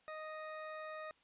20% pulse tone, 622.3 Hz, D#5, in tune, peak -39 dBFS, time 0.08-1.11 s, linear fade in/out 0 ms, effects white hiss -71 dBFS RMS until 1.23 s + resampled to 8000 Hz

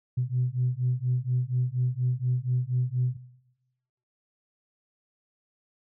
sine beating tone pair, 123.3 / 127.5 Hz, B2 / C3, -2 / -44 cents, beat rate 4.2 Hz, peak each -27 dBFS, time 0.17-3.17 s, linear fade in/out 10 ms, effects noise-tail reverb RT60 1.0 s tail -18 dB re dry + tanh soft clip ceiling -17 dBFS

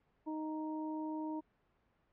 harmonic tone, 311.1 Hz, D#4, in tune, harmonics 1 / 2 / 3, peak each -38 / -49 / -45 dBFS, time 0.26-1.41 s, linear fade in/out 20 ms, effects pink hiss -75 dBFS RMS until 2.12 s + low-pass 2000 Hz 12 dB/octave

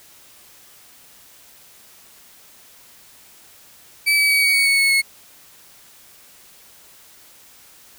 35% pulse tone with pitch steps, 2302 / 2285 / 2268 / 2251 / 2234 / 2217 / 2201 / 2184 Hz, D7 / D7 / C#7 / C#7 / C#7 / C#7 / C#7 / C#7, -35 / -48 / +39 / +26 / +13 / 0 / -13 / -26 cents, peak -12 dBFS, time 4.06-5.02 s, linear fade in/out 20 ms, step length 120 ms, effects white hiss -48 dBFS RMS until 7.98 s

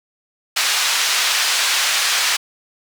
white band-pass noise, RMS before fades -18 dBFS, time 0.56-2.37 s, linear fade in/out 10 ms, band 1100 to 5400 Hz, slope 12 dB/octave, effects none

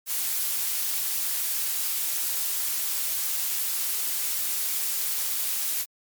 blue noise, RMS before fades -27 dBFS, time 0.06-5.86 s, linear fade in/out 50 ms, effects MP3 96 kbps

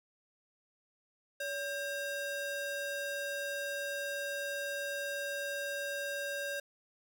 square ring-modulated tone, 1083 Hz, C#6, 41 cents flat, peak -33 dBFS, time 1.4-6.6 s, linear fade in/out 5 ms, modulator 514 Hz, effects none

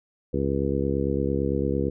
harmonic tone, 68.9 Hz, C#2, 10 cents flat, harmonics 1 / 2 / 3 / 4 / 5 / 6 / 7, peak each -30 / -30 / -30 / -30 / -30 / -30 / -30 dBFS, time 0.33-1.9 s, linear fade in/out 10 ms, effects none

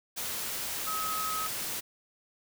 sine tone in noise, 1274 Hz, D#6, 41 cents sharp, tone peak -32 dBFS, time 0.86-1.48 s, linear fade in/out 20 ms, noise white, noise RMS -35 dBFS, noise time 0.16-1.81 s, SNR 0 dB, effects none

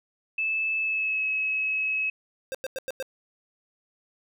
sine tone with pitch glide, 2620 to 2571 Hz, E7 to E7, -11 to -44 cents, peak -24 dBFS, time 0.38-2.1 s, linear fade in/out 5 ms, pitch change -33 cents, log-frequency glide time 0.78-1.25 s
square tone bursts, 527 Hz, C5, 12 cents sharp, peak -30 dBFS, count 5, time 2.52-3.026 s, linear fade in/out 0 ms, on 26 ms, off 94 ms
effects none

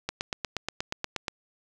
click train, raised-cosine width 0.2 ms, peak -12 dBFS, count 11, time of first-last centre 0.09-1.282 s, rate 8.39 Hz, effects none

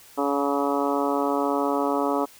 harmonic tone with a mistuned harmonic, 141.6 Hz, C#3, 37 cents sharp, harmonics 2 / 3 / 4 / 5 / 6 / 7 / 8 / 9, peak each -26 / -28 / -29 / -30 / -31 / -31 / -32 / -33 dBFS, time 0.17-2.26 s, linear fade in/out 20 ms, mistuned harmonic 7, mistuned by -25 cents, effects white hiss -50 dBFS RMS until 2.39 s

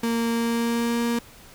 35% pulse tone with pitch glide, 231.3 to 235.2 Hz, A#3 to A#3, -13 to +16 cents, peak -20 dBFS, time 0.03-1.19 s, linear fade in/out 5 ms, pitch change +29 cents, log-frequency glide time 0.3-1.02 s, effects pink hiss -48 dBFS RMS until 1.54 s

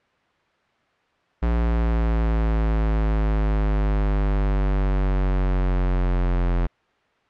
square exponential sweep, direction down, 58.27 to 43.65 Hz, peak -19 dBFS, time 1.42-6.67 s, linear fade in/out 10 ms, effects white hiss -62 dBFS RMS until 7.29 s + low-pass 2000 Hz 12 dB/octave

